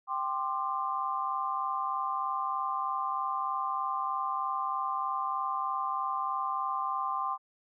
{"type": "chord", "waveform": "sine", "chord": "G suspended fourth", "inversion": "none", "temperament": "equal with one note detuned", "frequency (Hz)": [784, 1046.5, 1189.7], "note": ["G5", "C6", "D6"], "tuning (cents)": [0, 0, 22], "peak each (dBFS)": [-36, -32, -34], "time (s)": [0.07, 7.38], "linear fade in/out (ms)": 50, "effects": []}